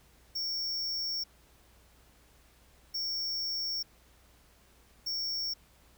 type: tone bursts at uneven times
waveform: square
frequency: 5480 Hz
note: F8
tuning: 34 cents flat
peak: -32 dBFS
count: 3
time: 0.35-1.24 / 2.94-3.83 / 5.06-5.54 s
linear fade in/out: 10 ms
effects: added 60 Hz sine -63 dBFS peak until 5.97 s + pink hiss -63 dBFS RMS until 5.97 s